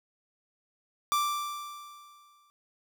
45% pulse tone with exponential decay, 1174.7 Hz, D6, in tune, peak -23 dBFS, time 1.12-2.5 s, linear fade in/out 0 ms, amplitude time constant 300 ms, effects none

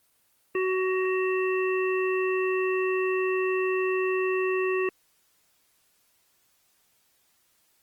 harmonic tone with a mistuned harmonic, 373.9 Hz, F#4, 18 cents sharp, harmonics 1 / 3 / 5 / 7, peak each -24 / -34 / -34 / -34 dBFS, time 0.55-4.89 s, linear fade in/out 2 ms, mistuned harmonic 7, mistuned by +41 cents, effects white hiss -67 dBFS RMS until 7.82 s + Opus 24 kbps

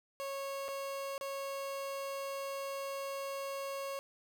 30% pulse tone with dropouts, 550 Hz, C#5, 14 cents flat, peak -35 dBFS, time 0.2-3.99 s, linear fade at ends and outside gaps 0 ms, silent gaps 0.682-0.687 / 1.179-1.211 s, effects none

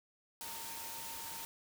sine tone in noise, 915 Hz, A#5, 32 cents flat, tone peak -50 dBFS, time 0.41-1.45 s, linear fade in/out 0 ms, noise white, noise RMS -45 dBFS, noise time 0.41-1.45 s, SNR -8 dB, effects none

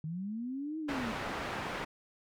sine linear two-way sweep, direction up then down, 150.4 to 321.3 to 214.7 Hz, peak -35 dBFS, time 0.04-1.12 s, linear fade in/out 2 ms, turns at 0.79 s
white low-pass noise, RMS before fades -38 dBFS, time 0.88-1.85 s, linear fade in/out 10 ms, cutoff 1600 Hz, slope 12 dB/octave
effects none

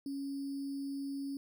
sine tone with sample-and-hold, 277.2 Hz, C#4, in tune, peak -36 dBFS, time 0.06-1.37 s, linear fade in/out 2 ms, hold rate 4900 Hz, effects none

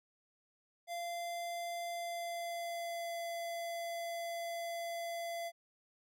square tone with pitch glide, 689 to 679.5 Hz, F5 to F5, -24 to -48 cents, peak -39 dBFS, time 0.87-5.52 s, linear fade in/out 50 ms, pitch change -24 cents, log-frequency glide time 1.91-3.19 s, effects none

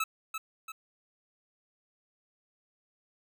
25% pulse tone with echo, 1303 Hz, E6, 20 cents flat, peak -24 dBFS, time 0-0.04 s, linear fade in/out 5 ms, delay 340 ms, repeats 2, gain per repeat -6 dB, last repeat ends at 0.72 s, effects none

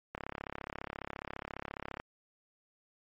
click train, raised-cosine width 0.5 ms, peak -23 dBFS, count 65, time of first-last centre 0.15-2 s, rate 34.6 Hz, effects MP3 48 kbps

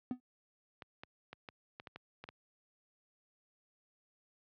triangle tone with exponential decay, 250.2 Hz, B3, 23 cents sharp, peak -28 dBFS, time 0.11-0.2 s, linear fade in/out 1 ms, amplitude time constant 18 ms
clicks, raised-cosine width 0.3 ms, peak -30 dBFS, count 9, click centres 0.822 / 1.035 / 1.33 / 1.488 / 1.799 / 1.872 / 1.96 / 2.24 / 2.289 s
effects high-pass 80 Hz 12 dB/octave + low-pass 4000 Hz 12 dB/octave

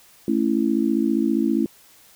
sine chord, A major, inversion none, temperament just, 220 / 275 / 330 Hz, A3 / C#4 / E4, 0 / -14 / +2 cents, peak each -22 dBFS, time 0.28-1.66 s, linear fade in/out 2 ms, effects white hiss -52 dBFS RMS until 2.15 s

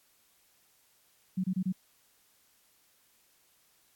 sine tone bursts, 186 Hz, F#3, 9 cents sharp, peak -27 dBFS, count 4, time 1.37-1.725 s, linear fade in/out 10 ms, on 70 ms, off 25 ms, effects white hiss -67 dBFS RMS until 3.95 s + AAC 64 kbps

